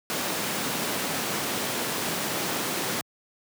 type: high-pass noise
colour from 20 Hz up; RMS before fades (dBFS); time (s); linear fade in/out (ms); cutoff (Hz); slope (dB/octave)
pink; -29; 0.1-3.01; 0; 170; 12
effects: high-pass 100 Hz 12 dB/octave